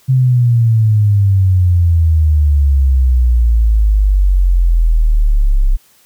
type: exponential sweep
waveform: sine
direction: down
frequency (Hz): 132.2 to 32.7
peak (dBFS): -7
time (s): 0.08-5.77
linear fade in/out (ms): 20
effects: white hiss -50 dBFS RMS until 6.05 s